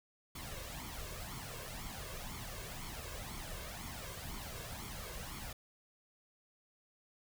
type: noise with flanger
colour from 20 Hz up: pink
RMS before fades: -45 dBFS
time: 0.35-5.53 s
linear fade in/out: 5 ms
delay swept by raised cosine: 0.9 to 1.89 ms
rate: 2 Hz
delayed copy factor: +0.65
effects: none